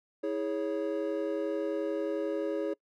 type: chord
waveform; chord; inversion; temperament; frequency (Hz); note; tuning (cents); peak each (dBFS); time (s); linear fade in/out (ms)
triangle; C# minor; first; equal with one note detuned; 324 / 415.3 / 554.4; E4 / G#4 / C#5; -30 / 0 / 0; -32; 0.23-2.74; 10
effects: noise-tail reverb RT60 0.1 s tail -24 dB re dry